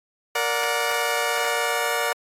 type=chord; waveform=15% pulse; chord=Bb augmented; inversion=none; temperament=just; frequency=466.2 / 582.7 / 728.4 Hz; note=Bb4 / D5 / F#5; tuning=0 / -14 / -27 cents; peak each=-20 dBFS; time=0.35-2.13 s; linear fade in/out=5 ms; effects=AAC 48 kbps